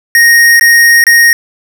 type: tone with dropouts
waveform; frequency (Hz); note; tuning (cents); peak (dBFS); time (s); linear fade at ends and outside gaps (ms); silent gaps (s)
square; 1864.7; A#6; 0; -3; 0.15-1.33; 1; 0.596-0.61 / 1.04-1.067
effects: 7-bit